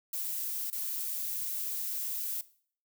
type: noise with dropouts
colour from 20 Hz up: violet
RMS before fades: -35 dBFS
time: 0.13-2.41 s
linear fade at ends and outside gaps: 2 ms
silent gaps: 0.701-0.728 s
effects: noise-tail reverb RT60 0.5 s tail -18 dB re dry